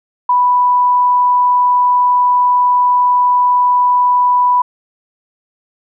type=tone; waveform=sine; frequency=987.8 Hz; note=B5; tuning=in tune; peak=-8 dBFS; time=0.29-4.62 s; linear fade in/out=5 ms; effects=none